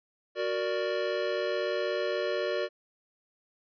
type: chord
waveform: square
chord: Gb augmented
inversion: none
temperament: equal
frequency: 370 / 466.2 / 587.3 Hz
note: Gb4 / Bb4 / D5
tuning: 0 / 0 / 0 cents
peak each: -34 / -34 / -32 dBFS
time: 0.35-2.69 s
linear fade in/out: 50 ms
effects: resampled to 11025 Hz